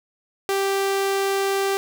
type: tone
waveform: sawtooth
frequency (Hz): 392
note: G4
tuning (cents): 0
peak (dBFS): -16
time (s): 0.49-1.77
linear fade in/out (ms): 0
effects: none